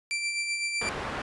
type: tone with tremolo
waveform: sawtooth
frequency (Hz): 2348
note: D7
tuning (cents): -1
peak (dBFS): -23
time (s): 0.11-0.89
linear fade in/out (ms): 0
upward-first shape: sine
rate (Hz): 7.9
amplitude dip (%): 40
type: low-pass noise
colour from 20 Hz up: white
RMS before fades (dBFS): -34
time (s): 0.81-1.22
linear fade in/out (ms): 5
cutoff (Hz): 1500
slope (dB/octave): 12
effects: resampled to 24000 Hz